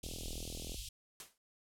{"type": "band-stop noise", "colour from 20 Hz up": "pink", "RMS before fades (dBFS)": -44, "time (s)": [0.03, 0.89], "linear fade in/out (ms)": 5, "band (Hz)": [100, 2800], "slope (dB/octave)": 48}
{"type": "click train", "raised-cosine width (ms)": 2, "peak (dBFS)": -34, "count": 30, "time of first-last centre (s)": [0.04, 0.744], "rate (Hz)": 41.2}
{"type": "noise with exponential decay", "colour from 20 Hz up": "white", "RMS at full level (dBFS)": -44, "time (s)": [1.2, 1.38], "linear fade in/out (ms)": 1, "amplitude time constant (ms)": 38}
{"effects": ["low-pass 12000 Hz 12 dB/octave"]}